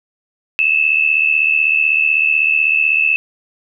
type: tone pair together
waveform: sine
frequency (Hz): 2581 / 2657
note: E7 / E7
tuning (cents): -37 / +13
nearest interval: minor second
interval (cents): 50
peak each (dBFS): -14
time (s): 0.59-3.16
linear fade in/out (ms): 0
effects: none

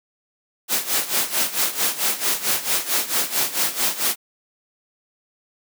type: noise with tremolo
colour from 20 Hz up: white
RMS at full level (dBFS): -19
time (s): 0.68-4.16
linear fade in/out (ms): 50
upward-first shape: sine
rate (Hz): 4.5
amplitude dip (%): 80
effects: high-pass 200 Hz 12 dB/octave

